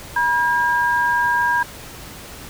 sine tone pair together, 963.2 / 1615 Hz, B5 / G#6, -44 / -49 cents, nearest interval major sixth, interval 895 cents, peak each -18 dBFS, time 0.16-1.63 s, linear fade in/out 5 ms, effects pink hiss -37 dBFS RMS until 2.49 s

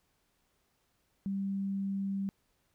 sine tone, 196 Hz, G3, in tune, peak -31 dBFS, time 1.26-2.29 s, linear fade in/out 0 ms, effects pink hiss -75 dBFS RMS until 2.74 s

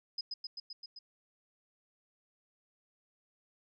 sine tone with echo, 5030 Hz, D#8, 18 cents sharp, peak -34 dBFS, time 0.18-0.21 s, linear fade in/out 5 ms, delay 130 ms, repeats 6, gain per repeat -2 dB, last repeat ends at 0.99 s, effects none

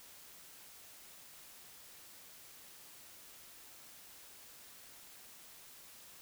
silence, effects white hiss -56 dBFS RMS until 6.21 s

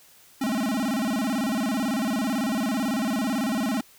square tone with vibrato, 239.8 Hz, A#3, 49 cents sharp, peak -24 dBFS, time 0.41-3.81 s, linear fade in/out 5 ms, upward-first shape square, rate 18 Hz, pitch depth 210 cents each way, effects white hiss -54 dBFS RMS until 3.98 s

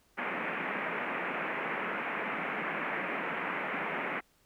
white band-pass noise, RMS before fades -35 dBFS, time 0.17-4.21 s, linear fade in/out 20 ms, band 160 to 2400 Hz, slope 48 dB/octave, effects pink hiss -68 dBFS RMS until 4.45 s

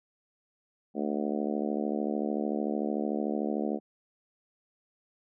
harmonic tone, 73.42 Hz, D2, in tune, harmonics 3 / 4 / 5 / 6 / 7 / 8 / 9 / 10, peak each -32 / -34 / -36 / -38 / -39 / -40 / -41 / -42 dBFS, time 0.94-3.8 s, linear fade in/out 50 ms, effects none

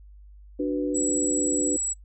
sine chord, B minor, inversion first, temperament equal, 293.7 / 370 / 493.9 Hz, D4 / F#4 / B4, 0 / 0 / 0 cents, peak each -25 / -30 / -30 dBFS, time 0.59-1.77 s, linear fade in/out 10 ms
sine tone, 7790 Hz, B8, 25 cents flat, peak -25 dBFS, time 0.94-1.94 s, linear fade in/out 20 ms
effects noise-tail reverb RT60 0.1 s tail -21 dB re dry + added 50 Hz sine -45 dBFS peak until 2.04 s

